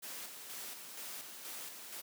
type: noise with tremolo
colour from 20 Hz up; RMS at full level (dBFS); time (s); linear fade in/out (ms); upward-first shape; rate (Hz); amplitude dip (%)
white; -45; 0.02-2.02; 20; square; 2.1; 40
effects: high-pass 200 Hz 12 dB/octave